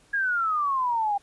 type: exponential sweep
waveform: sine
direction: down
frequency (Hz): 1661.2 to 792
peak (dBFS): -22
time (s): 0.13-1.18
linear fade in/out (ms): 10
effects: pink hiss -59 dBFS RMS until 1.22 s + resampled to 24000 Hz